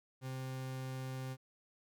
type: tone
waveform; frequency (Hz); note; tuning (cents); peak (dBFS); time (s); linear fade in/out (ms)
40% pulse; 130.7; C3; -1; -39; 0.21-1.37; 50
effects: none